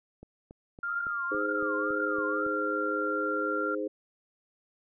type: click train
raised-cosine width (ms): 2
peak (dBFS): -33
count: 9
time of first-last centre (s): 0.23-2.465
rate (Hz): 3.58
type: tone with pitch glide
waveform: sine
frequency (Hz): 1396.9 to 1383.3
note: F6 to F6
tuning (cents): 0 to -17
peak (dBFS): -30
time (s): 0.83-3.75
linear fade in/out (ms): 5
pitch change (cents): -17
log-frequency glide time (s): 2.3-2.48
type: tone with vibrato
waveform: sine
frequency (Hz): 1226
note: D#6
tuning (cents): -26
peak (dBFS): -37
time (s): 0.88-2.46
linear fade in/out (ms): 5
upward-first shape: triangle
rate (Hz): 2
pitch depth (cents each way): 300
type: chord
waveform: sine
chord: Ab major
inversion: second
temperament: equal with one note detuned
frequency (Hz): 311.1 / 415.3 / 520.8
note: Eb4 / Ab4 / C5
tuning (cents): 0 / 0 / -8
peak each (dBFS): -34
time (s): 1.31-3.88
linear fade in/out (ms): 10
effects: none